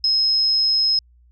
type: tone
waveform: sine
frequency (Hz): 5140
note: E8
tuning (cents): -45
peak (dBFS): -15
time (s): 0.04-0.99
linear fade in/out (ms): 2
effects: added 60 Hz sine -50 dBFS peak until 1.31 s